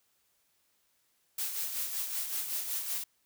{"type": "noise with tremolo", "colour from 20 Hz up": "blue", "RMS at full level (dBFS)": -33, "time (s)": [1.38, 3.04], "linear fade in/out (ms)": 5, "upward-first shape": "sine", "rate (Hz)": 5.3, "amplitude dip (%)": 50, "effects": ["white hiss -73 dBFS RMS until 3.25 s"]}